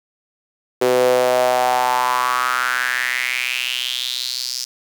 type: tone with high-pass filter sweep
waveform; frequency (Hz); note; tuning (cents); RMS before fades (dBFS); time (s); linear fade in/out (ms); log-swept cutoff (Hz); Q
sawtooth; 125.7; B2; +31; -19; 0.81-4.65; 10; 420 to 5300; 5.2
effects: 7-bit